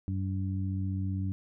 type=harmonic tone; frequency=95.4 Hz; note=G2; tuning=47 cents flat; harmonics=1 / 2 / 3; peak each=-30 / -36 / -40 dBFS; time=0.08-1.32 s; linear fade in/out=0 ms; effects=none